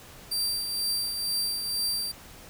sawtooth tone with tremolo, 4700 Hz, D8, 1 cent sharp, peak -22 dBFS, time 0.31-2.12 s, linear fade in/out 10 ms, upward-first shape triangle, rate 2.1 Hz, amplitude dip 50%, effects pink hiss -48 dBFS RMS until 2.49 s

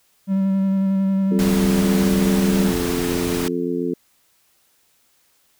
triangle tone with vibrato, 193.2 Hz, G3, 25 cents flat, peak -14 dBFS, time 0.27-2.73 s, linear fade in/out 50 ms, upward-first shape square, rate 11 Hz, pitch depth 12 cents each way
harmonic tone, 87.31 Hz, F2, in tune, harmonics 2 / 3 / 4 / 5, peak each -29 / -24 / -25 / -26 dBFS, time 1.31-3.94 s, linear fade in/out 5 ms
pink noise, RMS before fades -27 dBFS, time 1.39-3.48 s, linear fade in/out 0 ms
effects white hiss -61 dBFS RMS until 5.59 s

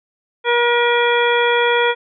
harmonic tone, 477.7 Hz, A#4, 42 cents sharp, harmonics 1 / 2 / 3 / 4 / 5 / 7, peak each -16 / -19 / -21 / -22 / -23 / -24 dBFS, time 0.44-1.95 s, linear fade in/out 50 ms, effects none

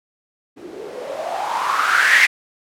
violet noise with low-pass filter sweep, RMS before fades -19 dBFS, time 0.56-2.27 s, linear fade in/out 20 ms, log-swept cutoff 300 to 2100 Hz, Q 7, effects none

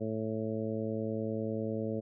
harmonic tone, 110 Hz, A2, in tune, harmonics 1 / 2 / 3 / 4 / 5 / 6, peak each -39 / -36 / -40 / -38 / -39 / -47 dBFS, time 0-2.01 s, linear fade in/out 20 ms, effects none

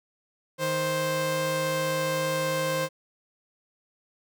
sawtooth tone pair together, 156.6 / 524.9 Hz, D#3 / C5, +11 / +5 cents, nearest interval octave + major sixth, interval 2094 cents, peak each -28 / -22 dBFS, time 0.58-2.89 s, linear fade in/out 50 ms, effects none

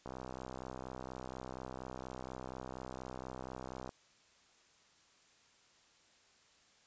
click train, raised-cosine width 1 ms, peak -30 dBFS, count 247, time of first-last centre 0.06-3.892 s, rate 64.2 Hz, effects white hiss -67 dBFS RMS until 6.86 s + resampled to 16000 Hz

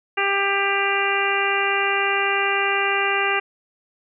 harmonic tone, 396.6 Hz, G4, 20 cents sharp, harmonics 1 / 2 / 3 / 4 / 5 / 6 / 7, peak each -26 / -26 / -26 / -26 / -26 / -26 / -26 dBFS, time 0.17-3.4 s, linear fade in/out 10 ms, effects none

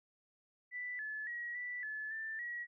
sine tone with pitch steps, 1979 / 1725 / 1908 / 1968 / 1725 / 1775 / 1916 Hz, B6 / A6 / A#6 / B6 / A6 / A6 / A#6, +3 / -35 / +40 / -7 / -35 / +15 / +47 cents, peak -39 dBFS, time 0.71-2.67 s, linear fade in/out 50 ms, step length 280 ms, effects none

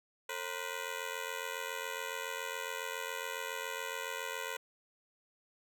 10% pulse ring-modulated tone, 493.9 Hz, B4, in tune, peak -26 dBFS, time 0.29-4.57 s, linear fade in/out 5 ms, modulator 43.6 Hz, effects none

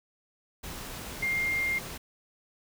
sine tone in noise, 2114 Hz, C7, 17 cents sharp, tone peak -26 dBFS, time 1.22-1.79 s, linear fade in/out 10 ms, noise pink, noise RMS -40 dBFS, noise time 0.63-1.98 s, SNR +11 dB, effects none

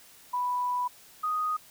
sine tone pair in turn, 987.8 / 1244.6 Hz, B5 / D#6, 0 / 0 cents, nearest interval major third, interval 400 cents, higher second, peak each -26 dBFS, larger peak neither, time 0.33-0.88 / 1.23-1.57 s, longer first, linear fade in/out 10 ms, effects white hiss -54 dBFS RMS until 1.7 s

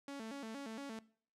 sawtooth tone with vibrato, 249.4 Hz, B3, 17 cents sharp, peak -40 dBFS, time 0.08-0.99 s, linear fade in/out 2 ms, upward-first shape square, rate 4.3 Hz, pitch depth 200 cents each way, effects noise-tail reverb RT60 0.5 s tail -20 dB re dry + low-pass 9000 Hz 12 dB/octave

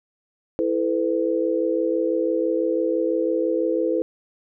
sine chord, E suspended fourth, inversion none, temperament equal with one note detuned, 329.6 / 440 / 506 Hz, E4 / A4 / B4, 0 / 0 / +42 cents, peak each -23 / -25 / -23 dBFS, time 0.59-4.02 s, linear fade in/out 0 ms, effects none

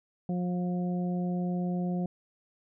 harmonic tone, 178.4 Hz, F3, 37 cents sharp, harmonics 1 / 2 / 3 / 4, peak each -28 / -39 / -42 / -42 dBFS, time 0.29-2.06 s, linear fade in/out 2 ms, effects none

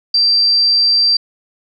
sine tone, 4699 Hz, D8, in tune, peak -9 dBFS, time 0.14-1.17 s, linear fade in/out 5 ms, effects none

